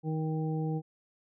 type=harmonic tone; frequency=157.4 Hz; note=D#3; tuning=20 cents sharp; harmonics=1 / 2 / 3 / 5; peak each=-30 / -37 / -39 / -43 dBFS; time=0.03-0.82 s; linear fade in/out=50 ms; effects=none